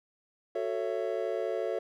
triangle chord, F# minor seventh, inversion none, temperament just, 370 / 444 / 555 / 666 Hz, F#4 / A4 / C#5 / E5, 0 / +16 / +2 / +18 cents, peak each -34 / -32 / -33 / -34 dBFS, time 0.55-1.79 s, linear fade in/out 5 ms, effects none

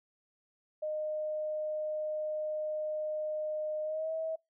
sine tone with pitch glide, 614 to 642.3 Hz, D#5 to E5, -23 to -45 cents, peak -32 dBFS, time 0.82-4.36 s, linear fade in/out 10 ms, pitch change +78 cents, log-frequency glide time 3.83-4.12 s, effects noise-tail reverb RT60 0.2 s tail -24 dB re dry

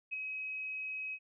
sine tone with ADSR envelope, 2544 Hz, D#7, 38 cents sharp, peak -33 dBFS, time 0.11-1.19 s, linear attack 23 ms, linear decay 15 ms, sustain -4 dB, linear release 56 ms, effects none

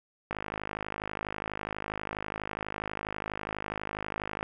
click train, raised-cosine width 0.5 ms, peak -18 dBFS, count 216, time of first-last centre 0.31-4.429 s, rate 52.2 Hz, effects none

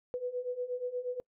sine beating tone pair, 490.6 / 499 Hz, B4 / B4, -12 / +18 cents, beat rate 8.4 Hz, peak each -38 / -35 dBFS, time 0.14-1.2 s, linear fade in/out 0 ms, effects noise-tail reverb RT60 0.1 s tail -26 dB re dry

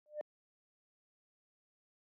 sine tone with exponential growth, 600 Hz, D5, 37 cents sharp, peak -31 dBFS, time 0.06-0.21 s, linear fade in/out 0 ms, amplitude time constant 32 ms, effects tanh soft clip ceiling -33 dBFS + high-pass 300 Hz 12 dB/octave

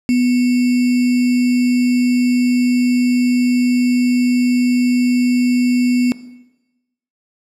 sine tone with sample-and-hold, 246.9 Hz, B3, in tune, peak -11 dBFS, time 0.09-6.12 s, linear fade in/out 0 ms, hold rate 2450 Hz, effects noise-tail reverb RT60 1.0 s tail -17 dB re dry + low-pass 9000 Hz 12 dB/octave

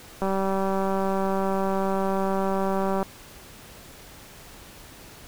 click train, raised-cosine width 1 ms, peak -13 dBFS, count 543, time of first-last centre 0.22-3.028 s, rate 193 Hz, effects pink hiss -46 dBFS RMS until 5.27 s

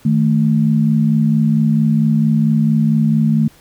sine tone pair together, 155.56 / 220 Hz, D#3 / A3, 0 / 0 cents, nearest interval tritone, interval 600 cents, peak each -14 / -13 dBFS, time 0.05-3.48 s, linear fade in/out 5 ms, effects pink hiss -48 dBFS RMS until 3.6 s

